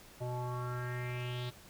square tone with low-pass filter sweep, 123.47 Hz, B2, in tune, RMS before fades -38 dBFS, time 0.2-1.51 s, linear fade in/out 20 ms, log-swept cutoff 690 to 3900 Hz, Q 4.5, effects pink hiss -56 dBFS RMS until 1.69 s

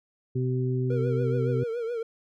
harmonic tone, 127.6 Hz, C3, 43 cents flat, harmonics 1 / 2 / 3, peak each -25 / -33 / -31 dBFS, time 0.35-1.64 s, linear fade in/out 10 ms
triangle tone with vibrato, 466.2 Hz, A#4, in tune, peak -26 dBFS, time 0.9-2.03 s, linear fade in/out 5 ms, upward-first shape triangle, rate 7.1 Hz, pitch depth 93 cents each way
effects none

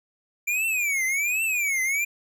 square tone with vibrato, 2347 Hz, D7, 2 cents flat, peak -23 dBFS, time 0.47-2.05 s, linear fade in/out 10 ms, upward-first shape triangle, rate 1.3 Hz, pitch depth 250 cents each way, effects none

